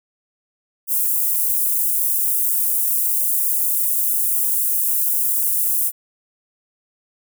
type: high-pass noise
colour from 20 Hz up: white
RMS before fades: -19 dBFS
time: 0.87-5.92 s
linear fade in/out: 50 ms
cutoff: 9700 Hz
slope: 24 dB/octave
effects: none